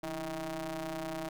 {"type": "ring-modulated tone", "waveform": "sawtooth", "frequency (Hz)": 155.56, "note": "D#3", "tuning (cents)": 0, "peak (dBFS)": -29, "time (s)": [0.03, 1.29], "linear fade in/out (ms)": 5, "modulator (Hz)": 482, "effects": []}